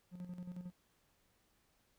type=tone with tremolo; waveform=triangle; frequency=178.8 Hz; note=F3; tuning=41 cents sharp; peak=-40 dBFS; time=0.11-0.72 s; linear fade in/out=50 ms; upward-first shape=square; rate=11 Hz; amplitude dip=60%; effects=pink hiss -75 dBFS RMS until 1.98 s